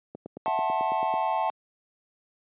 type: click train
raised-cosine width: 2 ms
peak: -23 dBFS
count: 10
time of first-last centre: 0.15-1.139 s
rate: 9.1 Hz
type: chord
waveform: triangle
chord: F# half-diminished seventh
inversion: third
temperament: equal with one note detuned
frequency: 659.3 / 740 / 880 / 1066.6 Hz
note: E5 / F#5 / A5 / C6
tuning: 0 / 0 / 0 / +33 cents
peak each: -29 / -28 / -25 / -31 dBFS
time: 0.46-1.5 s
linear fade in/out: 0 ms
effects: high-pass 200 Hz 12 dB/octave + resampled to 8000 Hz